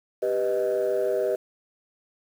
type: chord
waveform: sine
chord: G augmented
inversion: none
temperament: equal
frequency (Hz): 392 / 493.9 / 622.3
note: G4 / B4 / D#5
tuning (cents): 0 / 0 / 0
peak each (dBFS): -25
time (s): 0.22-1.36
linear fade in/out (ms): 10
effects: tanh soft clip ceiling -17 dBFS + 8-bit